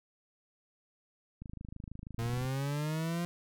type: click train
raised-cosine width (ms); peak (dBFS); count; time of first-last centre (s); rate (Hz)
5; -31; 28; 1.42-2.451; 26.2
type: linear sweep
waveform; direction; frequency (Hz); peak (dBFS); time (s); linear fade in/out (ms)
40% pulse; up; 114 to 174.61; -31; 2.19-3.25; 0
effects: none